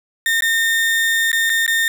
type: tone with dropouts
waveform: 35% pulse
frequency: 1824 Hz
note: A#6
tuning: 38 cents flat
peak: -13 dBFS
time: 0.26-1.88 s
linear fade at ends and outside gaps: 1 ms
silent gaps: 0.407-0.422 / 1.317-1.329 / 1.496-1.5 / 1.664-1.678 s
effects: none